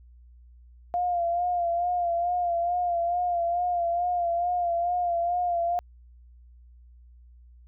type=tone with vibrato; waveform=sine; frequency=698.5 Hz; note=F5; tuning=in tune; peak=-23 dBFS; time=0.94-5.79 s; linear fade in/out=0 ms; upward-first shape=sine; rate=2.3 Hz; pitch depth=44 cents each way; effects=added 60 Hz sine -49 dBFS peak until 7.67 s